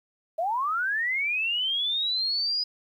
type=linear sweep; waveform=sine; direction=up; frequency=622.3 to 4978 Hz; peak=-24 dBFS; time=0.38-2.64 s; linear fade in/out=10 ms; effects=10-bit